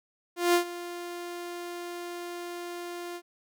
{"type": "tone with ADSR envelope", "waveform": "sawtooth", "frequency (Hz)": 349.2, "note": "F4", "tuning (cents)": 0, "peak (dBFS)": -15, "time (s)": [0.36, 3.22], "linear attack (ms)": 180, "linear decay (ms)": 100, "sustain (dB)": -17, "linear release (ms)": 63, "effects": []}